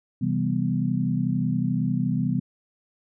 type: chord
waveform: sine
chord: C major seventh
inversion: none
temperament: equal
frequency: 130.81 / 164.81 / 196 / 246.9 Hz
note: C3 / E3 / G3 / B3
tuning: 0 / 0 / 0 / 0 cents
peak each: -27 dBFS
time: 0.21-2.4 s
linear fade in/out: 10 ms
effects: none